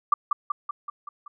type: tone with echo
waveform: sine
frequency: 1174 Hz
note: D6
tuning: 1 cent flat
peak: -14 dBFS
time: 0.12-0.14 s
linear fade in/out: 5 ms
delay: 190 ms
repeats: 6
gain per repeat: -4 dB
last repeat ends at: 1.28 s
effects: none